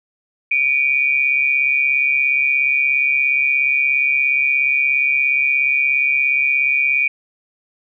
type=tone pair together; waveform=sine; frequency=2310 / 2447 Hz; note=D7 / D#7; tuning=-29 / -29 cents; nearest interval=minor second; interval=100 cents; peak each=-17 / -16 dBFS; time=0.51-7.08 s; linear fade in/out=5 ms; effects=none